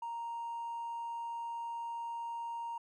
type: tone with hard clipping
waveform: triangle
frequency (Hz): 932.3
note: A#5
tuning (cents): 0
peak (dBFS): -37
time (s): 0.02-2.78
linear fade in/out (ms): 5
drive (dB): 2
effects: none